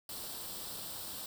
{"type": "noise with comb filter", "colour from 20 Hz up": "white", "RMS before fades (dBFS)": -43, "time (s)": [0.09, 1.26], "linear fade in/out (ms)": 2, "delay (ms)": 0.23, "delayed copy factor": 0.6, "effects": []}